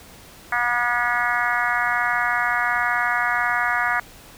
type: harmonic tone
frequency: 241.4 Hz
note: B3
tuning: 39 cents flat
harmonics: 3 / 4 / 5 / 6 / 7 / 8 / 9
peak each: -27 / -28 / -26 / -25 / -25 / -27 / -30 dBFS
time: 0.52-4 s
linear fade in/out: 5 ms
effects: pink hiss -45 dBFS RMS until 4.37 s